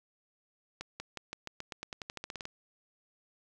accelerating click train, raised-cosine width 0.2 ms, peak -22 dBFS, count 17, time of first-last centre 0.81-2.454 s, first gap 190 ms, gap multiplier 0.91, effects none

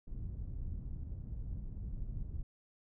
pink low-pass noise, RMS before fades -41 dBFS, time 0.07-2.43 s, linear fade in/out 5 ms, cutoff 110 Hz, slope 12 dB/octave, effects none

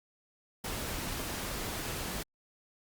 pink noise, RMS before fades -37 dBFS, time 0.64-2.23 s, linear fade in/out 5 ms, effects Opus 48 kbps

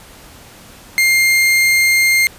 40% pulse tone, 2113 Hz, C7, 16 cents sharp, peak -9 dBFS, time 0.98-2.27 s, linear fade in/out 0 ms, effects pink hiss -40 dBFS RMS until 2.38 s + resampled to 32000 Hz

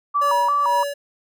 sine tone with vibrato, 1055 Hz, C6, 14 cents sharp, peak -16 dBFS, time 0.14-0.84 s, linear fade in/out 20 ms, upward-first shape square, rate 2.9 Hz, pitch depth 160 cents each way
square tone with tremolo, 570 Hz, C#5, 48 cents sharp, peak -23 dBFS, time 0.21-0.94 s, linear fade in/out 10 ms, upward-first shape sine, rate 2.1 Hz, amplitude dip 85%
effects none

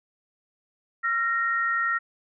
sine tone pair together, 1366.9 / 1864.7 Hz, F6 / A#6, -38 / 0 cents, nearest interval perfect fourth, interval 538 cents, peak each -25 / -25 dBFS, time 1.03-1.99 s, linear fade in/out 20 ms, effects none

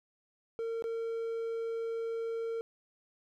triangle tone with dropouts, 456.7 Hz, A#4, 36 cents flat, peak -31 dBFS, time 0.59-2.61 s, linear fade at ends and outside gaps 0 ms, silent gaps 0.823-0.841 s, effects none

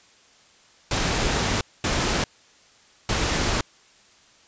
pink noise bursts at uneven times, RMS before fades -23 dBFS, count 3, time 0.91-1.61 / 1.84-2.24 / 3.09-3.61 s, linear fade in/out 2 ms, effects white hiss -55 dBFS RMS until 4.47 s + resampled to 16000 Hz

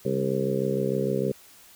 harmonic tone with a mistuned harmonic, 66.6 Hz, C2, 31 cents sharp, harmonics 2 / 3 / 4 / 5 / 6 / 7 / 8, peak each -31 / -30 / -34 / -37 / -28 / -30 / -32 dBFS, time 0.05-1.32 s, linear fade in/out 5 ms, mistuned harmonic 2, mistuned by +45 cents, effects white hiss -52 dBFS RMS until 1.75 s

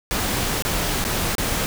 pink noise with dropouts, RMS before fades -23 dBFS, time 0.11-1.66 s, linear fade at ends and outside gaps 0 ms, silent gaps 0.623-0.65 / 1.041-1.05 / 1.352-1.382 s, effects none

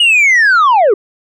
sine linear sweep, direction down, 2920 to 370 Hz, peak -3 dBFS, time 0-0.94 s, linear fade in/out 5 ms, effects tanh soft clip ceiling -5 dBFS

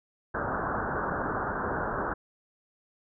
white low-pass noise, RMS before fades -31 dBFS, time 0.34-2.14 s, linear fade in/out 10 ms, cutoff 1600 Hz, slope 96 dB/octave, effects none

